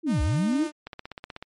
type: linear two-way sweep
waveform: sine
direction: down then up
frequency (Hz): 349.2 to 58.5 to 349.2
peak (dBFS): -21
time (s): 0.03-0.68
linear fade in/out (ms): 50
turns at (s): 0.22
type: tone with vibrato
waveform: sawtooth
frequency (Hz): 304.4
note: D#4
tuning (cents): -38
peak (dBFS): -27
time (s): 0.06-0.72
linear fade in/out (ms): 50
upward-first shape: sine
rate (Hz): 5.9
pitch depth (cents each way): 15
type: click train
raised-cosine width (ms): 0.3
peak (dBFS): -21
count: 10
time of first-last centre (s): 0.87-1.426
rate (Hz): 16.2
effects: MP3 48 kbps